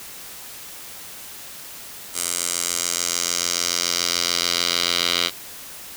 10% pulse tone with band-pass filter sweep, 86.9 Hz, F2, 8 cents flat, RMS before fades -23 dBFS, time 2.13-5.31 s, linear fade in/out 50 ms, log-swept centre 8700 to 3800 Hz, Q 2.1, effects white hiss -38 dBFS RMS until 5.96 s

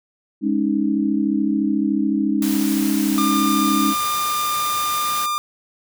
sine chord, Ab suspended fourth, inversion none, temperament equal, 207.7 / 277.2 / 311.1 Hz, Ab3 / Db4 / Eb4, 0 / 0 / 0 cents, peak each -21 dBFS, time 0.41-3.95 s, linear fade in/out 50 ms
white noise, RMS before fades -29 dBFS, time 2.42-5.26 s, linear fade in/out 2 ms
45% pulse tone, 1200 Hz, D6, 37 cents sharp, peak -20 dBFS, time 3.18-5.38 s, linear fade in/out 0 ms
effects none

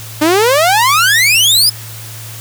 sawtooth exponential sweep, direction up, 293.7 to 5160 Hz, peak -4 dBFS, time 0.21-1.7 s, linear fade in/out 10 ms, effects added 111 Hz sine -29 dBFS peak until 2.4 s + white hiss -31 dBFS RMS until 2.4 s

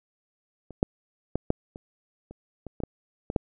clicks, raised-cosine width 2 ms, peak -28 / -7 / -12 / -8 / -26 / -29 / -24 / -21 / -16 / -17 / -9 dBFS, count 11, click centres 0.707 / 0.829 / 1.356 / 1.504 / 1.759 / 2.31 / 2.667 / 2.803 / 2.836 / 3.301 / 3.362 s, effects none

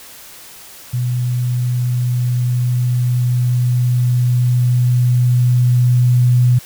sine tone with level ramp, 123.47 Hz, B2, in tune, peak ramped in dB -15 to -8 dBFS, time 0.93-6.59 s, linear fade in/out 10 ms, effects white hiss -38 dBFS RMS until 6.65 s

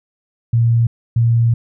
sine tone pair in turn, 116.54 / 116.54 Hz, A#2 / A#2, 0 / 0 cents, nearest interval unison, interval 0 cents, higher neither, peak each -10 dBFS, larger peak neither, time 0.53-0.87 / 1.16-1.54 s, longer second, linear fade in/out 5 ms, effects none

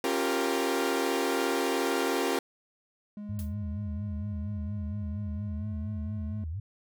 sawtooth chord, G half-diminished seventh, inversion second, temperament equal with one note detuned, 272.9 / 349.2 / 392 / 466.2 Hz, Db4 / F4 / G4 / Bb4, -27 / 0 / 0 / 0 cents, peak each -28 dBFS, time 0.04-2.39 s, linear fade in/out 2 ms
triangle tone with pitch glide, 207.7 to 214 Hz, G#3 to A3, 0 to -48 cents, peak -35 dBFS, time 3.17-6.44 s, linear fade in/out 2 ms, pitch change +52 cents, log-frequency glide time 5.45-5.69 s
sine tone with vibrato, 90.5 Hz, F#2, 38 cents flat, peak -32 dBFS, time 3.29-6.6 s, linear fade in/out 5 ms, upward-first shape sine, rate 4.3 Hz, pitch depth 280 cents each way
blue noise with exponential decay, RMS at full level -42 dBFS, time 3.39-3.55 s, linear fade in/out 0 ms, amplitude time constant 33 ms
effects none

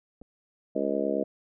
clicks, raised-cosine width 2 ms, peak -33 / -36 dBFS, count 2, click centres 0.215 / 0.219 s
harmonic tone, 69.3 Hz, C#2, in tune, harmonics 3 / 4 / 5 / 6 / 7 / 8 / 9, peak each -34 / -32 / -33 / -34 / -31 / -37 / -31 dBFS, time 0.75-1.24 s, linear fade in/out 10 ms
effects none

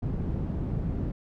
white low-pass noise, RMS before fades -30 dBFS, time 0.02-1.12 s, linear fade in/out 10 ms, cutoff 160 Hz, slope 12 dB/octave, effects none

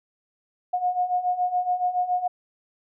sine beating tone pair, 718 / 725.1 Hz, F5 / F#5, +48 / -35 cents, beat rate 7.1 Hz, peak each -27 / -23 dBFS, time 0.73-2.28 s, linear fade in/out 10 ms, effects none

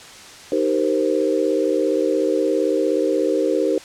sine chord, C minor seventh, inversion first, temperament equal with one note detuned, 311.1 / 387 / 466.2 / 523.3 Hz, Eb4 / G4 / Bb4 / C5, 0 / -22 / 0 / 0 cents, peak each -22 dBFS, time 0.52-3.78 s, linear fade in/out 2 ms, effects white hiss -40 dBFS RMS until 3.84 s + low-pass 7000 Hz 12 dB/octave

